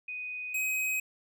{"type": "tone pair in turn", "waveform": ["sine", "square"], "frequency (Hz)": [2492, 2528], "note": ["D#7", "D#7"], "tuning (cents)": [2, 27], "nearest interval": "unison", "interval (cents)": 25, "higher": "second", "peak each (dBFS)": [-35, -29], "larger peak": "second", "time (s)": [[0.08, 0.54], [0.54, 1]], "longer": "neither", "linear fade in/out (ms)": 5, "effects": []}